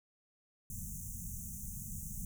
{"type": "band-stop noise", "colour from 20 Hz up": "pink", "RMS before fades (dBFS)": -43, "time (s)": [0.7, 2.25], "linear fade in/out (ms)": 2, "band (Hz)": [220, 6100], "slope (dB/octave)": 96, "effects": []}